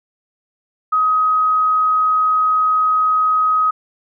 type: tone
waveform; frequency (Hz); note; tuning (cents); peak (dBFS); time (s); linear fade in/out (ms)
sine; 1262; D#6; +24; -12; 0.92-3.71; 10
effects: none